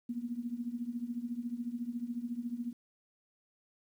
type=tone with tremolo; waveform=sine; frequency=238.9 Hz; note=A#3; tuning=43 cents sharp; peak=-31 dBFS; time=0.09-2.73 s; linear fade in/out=5 ms; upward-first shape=triangle; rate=14 Hz; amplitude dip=90%; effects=11-bit